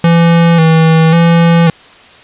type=tone with vibrato; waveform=square; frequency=164.81 Hz; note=E3; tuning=in tune; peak=-5 dBFS; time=0.04-1.7 s; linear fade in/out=2 ms; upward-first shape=square; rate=0.92 Hz; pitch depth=37 cents each way; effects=white hiss -38 dBFS RMS until 2.23 s + resampled to 8000 Hz